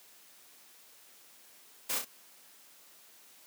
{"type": "noise with echo", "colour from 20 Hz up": "white", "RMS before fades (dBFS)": -33, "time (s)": [1.89, 1.99], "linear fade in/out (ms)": 10, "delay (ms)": 30, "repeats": 2, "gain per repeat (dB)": -5, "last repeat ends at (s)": 2.05, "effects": ["white hiss -58 dBFS RMS until 3.46 s", "high-pass 200 Hz 12 dB/octave"]}